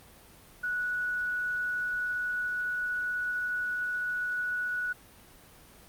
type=tone; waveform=sine; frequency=1471 Hz; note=F#6; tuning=11 cents flat; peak=-28 dBFS; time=0.63-4.93 s; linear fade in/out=10 ms; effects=pink hiss -54 dBFS RMS until 5.88 s + Opus 32 kbps

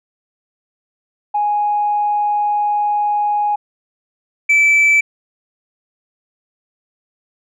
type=tone pair in turn; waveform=sine; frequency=830.6 / 2316 Hz; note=G#5 / D7; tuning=0 / -25 cents; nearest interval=octave + tritone; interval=1775 cents; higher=second; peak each=-13 / -6 dBFS; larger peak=second; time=1.34-3.56 / 4.49-5.01 s; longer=first; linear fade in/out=10 ms; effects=tanh soft clip ceiling -8 dBFS

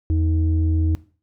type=tone pair together; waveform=sine; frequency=82.6 / 314.8 Hz; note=E2 / D#4; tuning=+4 / +20 cents; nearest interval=octave + major seventh; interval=2316 cents; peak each=-16 / -25 dBFS; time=0.1-0.95 s; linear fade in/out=0 ms; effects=noise-tail reverb RT60 0.4 s tail -19 dB re dry + tanh soft clip ceiling -10 dBFS

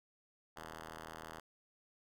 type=ring-modulated tone; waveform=5% pulse; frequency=80.1 Hz; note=E2; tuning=49 cents flat; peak=-33 dBFS; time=0.56-1.4 s; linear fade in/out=5 ms; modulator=778 Hz; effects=none

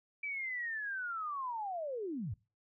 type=linear sweep; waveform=sine; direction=down; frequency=2327 to 80.4 Hz; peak=-36 dBFS; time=0.23-2.34 s; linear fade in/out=5 ms; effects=noise-tail reverb RT60 0.3 s tail -22 dB re dry

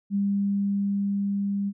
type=tone with level ramp; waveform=sine; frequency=200 Hz; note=G3; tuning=35 cents sharp; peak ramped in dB=-21 to -24 dBFS; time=0.1-1.73 s; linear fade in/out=50 ms; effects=none

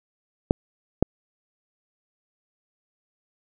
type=clicks; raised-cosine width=2 ms; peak=-3 dBFS; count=2; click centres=0.509 / 1.026 s; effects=none

